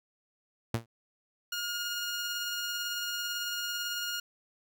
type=tone with exponential decay; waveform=sawtooth; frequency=115.3 Hz; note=A#2; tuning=19 cents flat; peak=-21 dBFS; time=0.74-0.86 s; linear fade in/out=5 ms; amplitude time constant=25 ms
type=tone with tremolo; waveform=15% pulse; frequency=1426 Hz; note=F6; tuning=36 cents sharp; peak=-25 dBFS; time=1.52-4.2 s; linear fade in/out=5 ms; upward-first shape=triangle; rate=18 Hz; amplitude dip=25%
effects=none